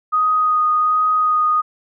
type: tone with vibrato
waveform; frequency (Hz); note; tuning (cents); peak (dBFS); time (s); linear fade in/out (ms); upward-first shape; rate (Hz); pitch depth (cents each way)
sine; 1244.5; D#6; 0; -13; 0.12-1.62; 20; sine; 1.3; 11
effects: none